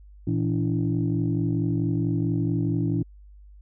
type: tone cluster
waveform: sine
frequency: 114.8 / 166.5 / 287.1 / 331.6 Hz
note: A#2 / E3 / D4 / E4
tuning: -26 / +18 / -39 / +10 cents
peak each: -25 / -26 / -27 / -30 dBFS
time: 0.27-3.03 s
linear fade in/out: 5 ms
effects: tanh soft clip ceiling -13 dBFS + added 50 Hz sine -45 dBFS peak until 3.61 s